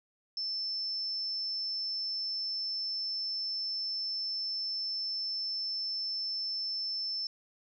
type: tone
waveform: sine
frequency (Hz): 5300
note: E8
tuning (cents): +9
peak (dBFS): -32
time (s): 0.37-7.27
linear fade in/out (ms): 2
effects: none